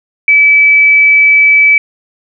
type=tone; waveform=sine; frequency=2300 Hz; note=D7; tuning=37 cents flat; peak=-3 dBFS; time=0.28-1.78 s; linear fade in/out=2 ms; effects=none

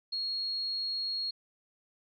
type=tone; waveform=sine; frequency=4297 Hz; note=C8; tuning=45 cents sharp; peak=-31 dBFS; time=0.12-1.31 s; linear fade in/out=10 ms; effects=none

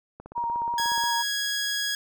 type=click train; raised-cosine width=1 ms; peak=-27 dBFS; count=15; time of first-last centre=0.2-1.038 s; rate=16.7 Hz
type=tone with vibrato; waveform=sine; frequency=941 Hz; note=A#5; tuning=16 cents sharp; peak=-25 dBFS; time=0.35-1.23 s; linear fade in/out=20 ms; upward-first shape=square; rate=5.9 Hz; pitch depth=13 cents each way
type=tone; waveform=15% pulse; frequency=1661.2 Hz; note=G#6; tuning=in tune; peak=-19 dBFS; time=0.78-1.95 s; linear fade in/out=2 ms
effects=none

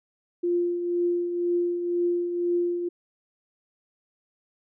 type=tone with tremolo; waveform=sine; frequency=349.2 Hz; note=F4; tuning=in tune; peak=-20 dBFS; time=0.43-2.89 s; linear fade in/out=10 ms; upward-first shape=triangle; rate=2 Hz; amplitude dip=55%; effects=none

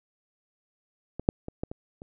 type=clicks; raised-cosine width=2 ms; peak=-20 / -6 / -22 / -17 / -23 / -29 dBFS; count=6; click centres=1.196 / 1.289 / 1.484 / 1.635 / 1.715 / 2.019 s; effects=none

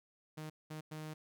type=tone bursts at uneven times; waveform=sawtooth; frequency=155 Hz; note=D#3; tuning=6 cents flat; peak=-39 dBFS; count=3; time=0.37-0.5 / 0.7-0.81 / 0.91-1.14 s; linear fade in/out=10 ms; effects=none

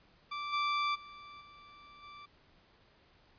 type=tone with level steps; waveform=sawtooth; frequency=1170 Hz; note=D6; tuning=7 cents flat; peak=-33 / -26 / -45 / -50 / -45 dBFS; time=0.31-2.26 s; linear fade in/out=10 ms; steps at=0.52 / 0.94 / 1.4 / 2.02 s; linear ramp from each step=20 ms; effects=pink hiss -65 dBFS RMS until 3.38 s + resampled to 11025 Hz

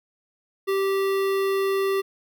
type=tone with notch filter; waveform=square; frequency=390 Hz; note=G4; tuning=9 cents flat; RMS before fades=-23 dBFS; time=0.67-2.02 s; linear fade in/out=20 ms; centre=7000 Hz; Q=0.8; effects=none

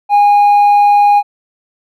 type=tone with hard clipping; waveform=triangle; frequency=820 Hz; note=G#5; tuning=22 cents flat; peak=-4 dBFS; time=0.09-1.23 s; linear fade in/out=50 ms; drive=1 dB; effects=none

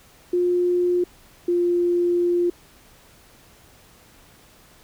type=tone pair in turn; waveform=sine; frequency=355.2 / 349.9 Hz; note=F4 / F4; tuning=+29 / +3 cents; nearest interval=unison; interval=26 cents; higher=first; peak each=-17 dBFS; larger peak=neither; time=0.33-1.04 / 1.48-2.5 s; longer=second; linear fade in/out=5 ms; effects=pink hiss -52 dBFS RMS until 4.83 s

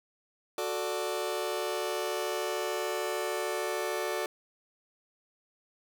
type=chord; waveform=sawtooth; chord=D major; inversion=first; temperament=just; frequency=367.1 / 440.5 / 587.3 Hz; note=F#4 / A4 / D5; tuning=-14 / +2 / 0 cents; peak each=-31 / -31 / -31 dBFS; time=0.58-4.26 s; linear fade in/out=2 ms; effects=9-bit

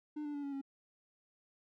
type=tone with pitch steps; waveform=triangle; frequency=300 / 293.3 / 286.8 / 280.4 / 274.1 Hz; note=D4 / D4 / D4 / C#4 / C#4; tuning=+37 / -2 / -41 / +20 / -19 cents; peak=-36 dBFS; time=0.16-0.615 s; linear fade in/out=10 ms; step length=91 ms; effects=none

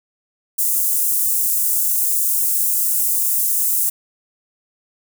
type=high-pass noise; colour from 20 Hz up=white; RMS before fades=-18 dBFS; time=0.58-3.9 s; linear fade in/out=10 ms; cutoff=7900 Hz; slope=24 dB/octave; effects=none

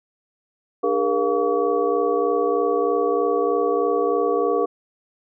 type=tone cluster; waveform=sine; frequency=298.7 / 408.6 / 471.8 / 700 / 1135 Hz; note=D4 / G#4 / A#4 / F5 / C#6; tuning=+29 / -28 / +21 / +4 / +41 cents; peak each=-28 / -22 / -21 / -27 / -27 dBFS; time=0.83-4.66 s; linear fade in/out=10 ms; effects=none

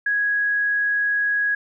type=tone; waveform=sine; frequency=1661.2 Hz; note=G#6; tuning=in tune; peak=-18 dBFS; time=0.06-1.55 s; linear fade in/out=5 ms; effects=none

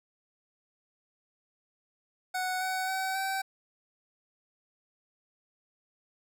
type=tone with pitch steps; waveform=25% pulse; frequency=740 / 750.3 / 760.8 / 771.4 Hz; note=F#5 / F#5 / F#5 / G5; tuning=0 / +24 / +48 / -28 cents; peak=-26 dBFS; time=2.34-3.42 s; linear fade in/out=10 ms; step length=270 ms; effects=none

